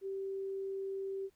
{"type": "tone", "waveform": "sine", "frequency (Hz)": 388.5, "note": "G4", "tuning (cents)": -16, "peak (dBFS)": -36, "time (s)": [0.01, 1.3], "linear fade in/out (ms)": 50, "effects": ["pink hiss -74 dBFS RMS until 1.35 s"]}